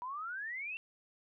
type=exponential sweep; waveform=sine; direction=up; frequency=964 to 2738 Hz; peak=-38 dBFS; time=0.02-0.77 s; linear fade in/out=0 ms; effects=none